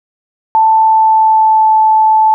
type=tone with pitch glide; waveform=sine; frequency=883 to 872.9 Hz; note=A5 to A5; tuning=+6 to -14 cents; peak=-5 dBFS; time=0.55-2.34 s; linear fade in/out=0 ms; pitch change=-20 cents; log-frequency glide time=0.78-1.74 s; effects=none